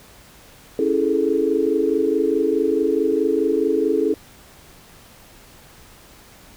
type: chord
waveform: sine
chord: A major seventh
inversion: first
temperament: equal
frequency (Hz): 277.2 / 329.6 / 415.3 / 440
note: C#4 / E4 / G#4 / A4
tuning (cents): 0 / 0 / 0 / 0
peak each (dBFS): -24 / -22 / -21 / -21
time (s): 0.79-4.14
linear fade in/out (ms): 2
effects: pink hiss -47 dBFS RMS until 6.56 s